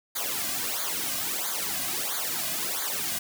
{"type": "noise with flanger", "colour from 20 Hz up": "white", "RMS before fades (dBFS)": -30, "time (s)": [0.15, 3.19], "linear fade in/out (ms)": 10, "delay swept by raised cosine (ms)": [0.36, 2.26], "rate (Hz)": 1.5, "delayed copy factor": -0.95, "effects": []}